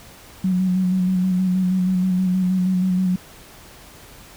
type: tone with vibrato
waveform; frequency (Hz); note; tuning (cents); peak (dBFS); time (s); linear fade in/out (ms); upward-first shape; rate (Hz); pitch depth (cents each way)
sine; 184.5; F#3; -5; -16; 0.44-3.16; 5; square; 6.3; 26
effects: pink hiss -44 dBFS RMS until 4.36 s